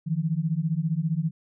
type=beating tone pair; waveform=sine; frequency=153.7 / 168.7 Hz; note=D#3 / E3; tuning=-21 / +40 cents; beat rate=15 Hz; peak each=-26 dBFS; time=0.06-1.31 s; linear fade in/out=20 ms; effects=none